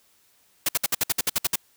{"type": "noise bursts", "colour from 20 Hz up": "white", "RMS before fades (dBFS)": -22, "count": 11, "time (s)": [0.66, 1.558], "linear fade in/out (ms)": 5, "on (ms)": 28, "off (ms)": 59, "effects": ["white hiss -62 dBFS RMS until 1.76 s"]}